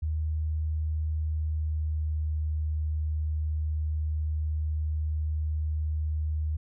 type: tone with pitch glide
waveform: sine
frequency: 77.78 to 77.02 Hz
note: D#2 to D#2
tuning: 0 to -17 cents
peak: -26 dBFS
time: 0.02-6.57 s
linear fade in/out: 10 ms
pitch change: -17 cents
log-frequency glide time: 1.23-2.28 s
effects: none